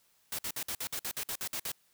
white noise bursts, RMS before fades -36 dBFS, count 12, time 0.32-1.718 s, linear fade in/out 2 ms, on 67 ms, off 54 ms, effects white hiss -69 dBFS RMS until 1.93 s

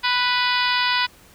harmonic tone, 493.9 Hz, B4, in tune, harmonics 2 / 3 / 4 / 5 / 6 / 7 / 8 / 9 / 10, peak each -23 / -25 / -26 / -27 / -28 / -28 / -29 / -30 / -30 dBFS, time 0.03-1.07 s, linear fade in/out 20 ms, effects pink hiss -50 dBFS RMS until 1.34 s

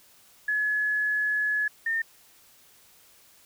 sine tone pair in turn, 1700 / 1816.6 Hz, G#6 / A#6, +40 / -45 cents, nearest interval minor second, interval 115 cents, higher second, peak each -23 / -24 dBFS, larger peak first, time 0.48-1.68 / 1.86-2.02 s, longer first, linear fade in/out 5 ms, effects white hiss -57 dBFS RMS until 3.45 s

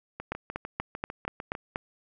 two click trains, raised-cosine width 0.5 ms, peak -15 / -21 dBFS, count 7 / 10, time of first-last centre 0.32-1.759 / 0.2-1.551 s, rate 4.17 / 6.66 Hz, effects none

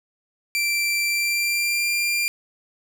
sawtooth tone with pitch glide, 2349 to 2386 Hz, D7 to D7, 0 to +27 cents, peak -17 dBFS, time 0.55-2.28 s, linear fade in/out 0 ms, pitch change +27 cents, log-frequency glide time 1.07-1.91 s, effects none

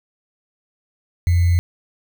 sine tone with sample-and-hold, 86.8 Hz, F2, 10 cents flat, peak -12 dBFS, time 1.27-1.59 s, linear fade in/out 0 ms, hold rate 2100 Hz, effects none

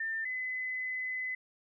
sine tone pair in turn, 1795 / 2021 Hz, A6 / B6, +34 / +39 cents, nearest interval major second, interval 205 cents, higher second, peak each -32 / -33 dBFS, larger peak first, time 0-0.25 / 0.25-1.35 s, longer second, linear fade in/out 5 ms, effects none

